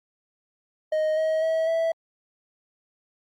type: tone with pitch steps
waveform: triangle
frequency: 622.3 / 633.5 / 645 / 656.6 Hz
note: D#5 / D#5 / E5 / E5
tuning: 0 / +31 / -38 / -7 cents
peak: -19 dBFS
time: 0.92-1.92 s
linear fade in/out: 5 ms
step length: 250 ms
effects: Opus 48 kbps